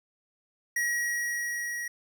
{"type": "tone with level ramp", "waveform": "square", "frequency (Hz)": 1906, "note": "A#6", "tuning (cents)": 38, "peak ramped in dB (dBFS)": [-26, -33], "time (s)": [0.76, 1.88], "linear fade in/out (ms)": 5, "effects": []}